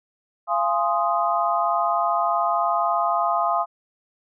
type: chord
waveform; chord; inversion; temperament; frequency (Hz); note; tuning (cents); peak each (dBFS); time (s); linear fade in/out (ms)
sine; F minor seventh; none; equal with one note detuned; 687.3 / 830.6 / 1046.5 / 1244.5; F5 / Ab5 / C6 / Eb6; -28 / 0 / 0 / 0; -23 / -26 / -25 / -24; 0.47-3.66; 50
effects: none